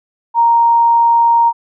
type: tone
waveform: sine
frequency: 932.3 Hz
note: A#5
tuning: in tune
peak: -7 dBFS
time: 0.34-1.53 s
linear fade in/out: 50 ms
effects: none